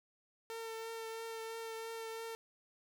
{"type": "tone with vibrato", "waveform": "sawtooth", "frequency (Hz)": 451.6, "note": "A4", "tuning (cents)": 45, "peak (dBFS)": -38, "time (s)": [0.5, 2.35], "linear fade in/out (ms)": 0, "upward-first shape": "triangle", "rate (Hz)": 3, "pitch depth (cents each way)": 18, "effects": []}